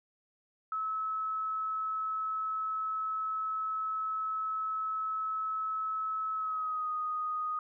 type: tone with pitch glide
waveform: sine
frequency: 1296 to 1243.2 Hz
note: E6 to D#6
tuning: -30 to -2 cents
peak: -31 dBFS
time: 0.72-7.59 s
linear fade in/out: 2 ms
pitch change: -72 cents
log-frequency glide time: 6.34-6.9 s
effects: none